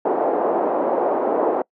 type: band-pass noise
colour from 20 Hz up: white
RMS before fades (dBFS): -20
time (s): 0.05-1.62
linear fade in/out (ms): 5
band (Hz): 310 to 760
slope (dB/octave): 24
effects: noise-tail reverb RT60 0.1 s tail -25 dB re dry